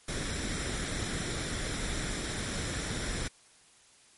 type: noise with comb filter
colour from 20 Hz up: pink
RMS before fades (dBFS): -34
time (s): 0.08-3.28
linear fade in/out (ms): 5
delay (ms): 0.54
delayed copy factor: +0.5
effects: white hiss -60 dBFS RMS until 4.17 s + MP3 48 kbps